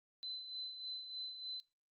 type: tone with tremolo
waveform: sine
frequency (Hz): 4036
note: B7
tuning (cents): +37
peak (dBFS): -40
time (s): 0.23-1.6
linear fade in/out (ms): 0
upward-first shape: sine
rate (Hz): 3.3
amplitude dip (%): 55
effects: noise-tail reverb RT60 0.2 s tail -22 dB re dry + Opus 48 kbps